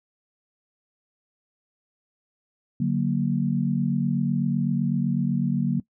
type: chord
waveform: sine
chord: D augmented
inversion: none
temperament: equal with one note detuned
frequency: 145.4 / 185 / 233.1 Hz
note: D3 / F#3 / A#3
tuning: -17 / 0 / 0 cents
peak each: -25 dBFS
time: 2.8-5.8 s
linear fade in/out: 5 ms
effects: noise-tail reverb RT60 0.1 s tail -21 dB re dry

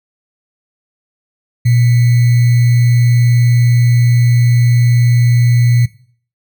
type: tone with sample-and-hold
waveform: sine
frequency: 120.3 Hz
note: B2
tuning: 45 cents flat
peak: -7 dBFS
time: 1.65-5.86 s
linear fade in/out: 10 ms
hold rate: 2100 Hz
effects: noise-tail reverb RT60 0.5 s tail -18 dB re dry

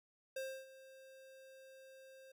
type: tone with ADSR envelope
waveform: square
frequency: 530 Hz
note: C5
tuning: 22 cents sharp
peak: -40 dBFS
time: 0.36-2.32 s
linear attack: 6 ms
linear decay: 290 ms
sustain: -17 dB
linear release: 6 ms
effects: none

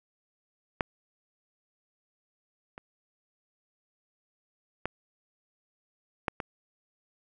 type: clicks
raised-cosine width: 0.5 ms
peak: -11 / -27 / -15 / -12 / -18 dBFS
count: 5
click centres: 0.808 / 2.779 / 4.856 / 6.282 / 6.402 s
effects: none

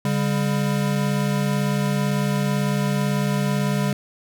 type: tone pair together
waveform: square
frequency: 141.99 / 200 Hz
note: C#3 / G3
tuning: +42 / +35 cents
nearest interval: tritone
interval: 593 cents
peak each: -23 dBFS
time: 0.05-3.93 s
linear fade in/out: 2 ms
effects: none

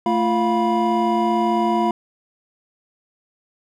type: tone cluster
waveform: triangle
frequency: 222 / 344.4 / 704 / 978 Hz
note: A3 / F4 / F5 / B5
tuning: +16 / -24 / +14 / -17 cents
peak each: -20 dBFS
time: 0.06-1.91 s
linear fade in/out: 2 ms
effects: none

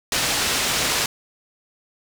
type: low-pass noise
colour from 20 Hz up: white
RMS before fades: -22 dBFS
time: 0.12-1.06 s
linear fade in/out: 2 ms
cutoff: 6500 Hz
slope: 12 dB/octave
effects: none

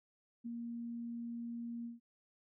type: tone with ADSR envelope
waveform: sine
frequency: 234.8 Hz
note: A#3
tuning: 13 cents sharp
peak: -38 dBFS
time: 0.44-2 s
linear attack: 24 ms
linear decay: 4 ms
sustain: -2 dB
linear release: 150 ms
effects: none

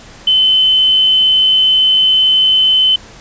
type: tone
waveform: sine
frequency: 3049 Hz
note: G7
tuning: 49 cents flat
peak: -7 dBFS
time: 0.27-2.96 s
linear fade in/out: 5 ms
effects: pink hiss -37 dBFS RMS until 3.2 s + resampled to 16000 Hz

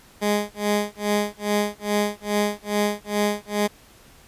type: tone with tremolo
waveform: 15% pulse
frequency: 207.2 Hz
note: G#3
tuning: 4 cents flat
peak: -12 dBFS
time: 0.21-3.68 s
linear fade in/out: 20 ms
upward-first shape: sine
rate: 2.4 Hz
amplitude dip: 100%
effects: pink hiss -51 dBFS RMS until 4.27 s + resampled to 32000 Hz

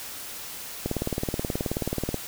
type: click train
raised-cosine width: 2 ms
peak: -13 dBFS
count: 25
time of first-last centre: 0.86-2.143 s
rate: 18.7 Hz
effects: white hiss -38 dBFS RMS until 2.27 s

